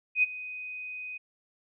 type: tone with ADSR envelope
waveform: sine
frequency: 2500 Hz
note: D#7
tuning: 8 cents sharp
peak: -18 dBFS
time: 0.15-1.18 s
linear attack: 80 ms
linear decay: 22 ms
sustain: -18 dB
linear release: 13 ms
effects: none